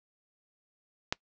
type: click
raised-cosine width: 0.2 ms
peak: -10 dBFS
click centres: 1.125 s
effects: noise-tail reverb RT60 0.1 s tail -24 dB re dry + low-pass 7000 Hz 12 dB/octave